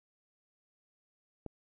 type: click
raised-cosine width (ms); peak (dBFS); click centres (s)
2; -27; 1.463
effects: none